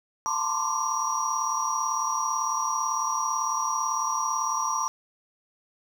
sine tone cluster, 894 / 1026 / 1064 / 1176 / 5750 Hz, A5 / C6 / C6 / D6 / F8, +27 / -34 / +29 / +2 / +50 cents, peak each -31 dBFS, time 0.26-4.88 s, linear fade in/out 0 ms, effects 8-bit

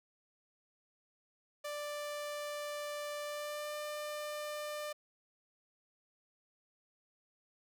sawtooth tone with pitch glide, 589 to 597.2 Hz, D5 to D5, +5 to +29 cents, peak -35 dBFS, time 1.64-4.93 s, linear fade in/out 10 ms, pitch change +24 cents, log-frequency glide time 3.24-3.77 s, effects none

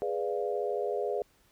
sine chord, G# diminished seventh, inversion none, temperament equal, 415.3 / 493.9 / 587.3 / 698.5 Hz, G#4 / B4 / D5 / F5, 0 / 0 / 0 / 0 cents, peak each -32 / -34 / -36 / -37 dBFS, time 0.02-1.22 s, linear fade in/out 0 ms, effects pink hiss -66 dBFS RMS until 1.51 s

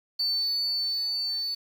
sine tone with level ramp, 4501 Hz, C#8, 26 cents sharp, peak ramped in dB -22 to -27 dBFS, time 0.19-1.55 s, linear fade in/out 10 ms, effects tanh soft clip ceiling -21 dBFS + 8-bit

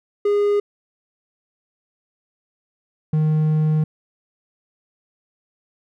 triangle tone pair in turn, 410 / 154.82 Hz, G#4 / D#3, -22 / -8 cents, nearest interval octave + perfect fourth, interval 1686 cents, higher first, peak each -13 dBFS, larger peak neither, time 0.25-0.6 / 3.13-3.84 s, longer second, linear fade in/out 5 ms, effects none

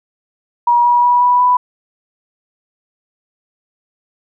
sine tone with pitch steps, 957 / 965.3 / 973.7 / 982.2 / 990.7 Hz, A#5 / B5 / B5 / B5 / B5, +45 / -40 / -25 / -10 / +5 cents, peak -8 dBFS, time 0.67-1.57 s, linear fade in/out 5 ms, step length 180 ms, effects none

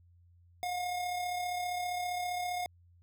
square tone with amplitude modulation, 717 Hz, F5, 45 cents sharp, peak -32 dBFS, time 0.63-2.66 s, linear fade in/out 0 ms, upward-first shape sine, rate 35.1 Hz, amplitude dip 35%, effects added 87 Hz sine -59 dBFS peak until 3.02 s

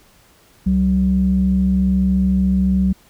sine tone pair together, 67.7 / 189.07 Hz, C#2 / F#3, -40 / +38 cents, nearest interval octave + tritone, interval 1778 cents, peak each -19 / -13 dBFS, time 0.66-2.93 s, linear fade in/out 10 ms, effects tanh soft clip ceiling -6 dBFS + pink hiss -52 dBFS RMS until 3.09 s

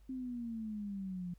sine exponential sweep, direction down, 264 to 173.6 Hz, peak -38 dBFS, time 0.09-1.34 s, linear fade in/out 5 ms, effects added 50 Hz sine -58 dBFS peak until 1.38 s + pink hiss -75 dBFS RMS until 1.38 s

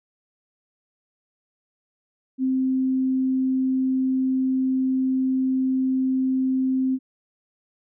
sine tone, 261.2 Hz, C4, 3 cents flat, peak -19 dBFS, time 2.38-6.99 s, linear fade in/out 50 ms, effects none

